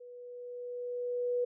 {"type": "tone with level ramp", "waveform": "sine", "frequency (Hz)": 489.4, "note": "B4", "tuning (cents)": -16, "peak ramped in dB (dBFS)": [-47, -27], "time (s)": [0, 1.45], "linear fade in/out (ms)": 10, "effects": []}